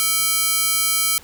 5% pulse ring-modulated tone, 1800 Hz, A6, 39 cents sharp, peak -3 dBFS, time 0-1.18 s, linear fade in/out 0 ms, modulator 500 Hz, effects pink hiss -45 dBFS RMS until 1.23 s

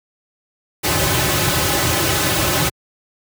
pink noise with comb filter, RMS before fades -17 dBFS, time 0.83-2.7 s, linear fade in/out 20 ms, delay 4.3 ms, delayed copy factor -0.85, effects high-pass 80 Hz 12 dB/octave

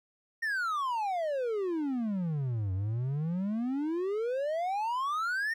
triangle exponential two-way sweep, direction down then up, 1864.7 to 91.6 to 1864.7 Hz, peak -27 dBFS, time 0.42-5.54 s, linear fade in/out 10 ms, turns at 2.73 s, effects none

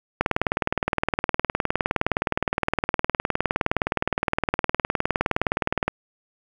click train, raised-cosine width 0.5 ms, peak -5 dBFS, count 111, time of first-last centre 0.21-5.88 s, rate 19.4 Hz, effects 7-bit

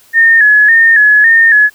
sine tone with vibrato, 1760 Hz, A6, in tune, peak -3 dBFS, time 0.13-1.7 s, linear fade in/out 50 ms, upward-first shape square, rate 1.8 Hz, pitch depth 63 cents each way, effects white hiss -45 dBFS RMS until 1.74 s

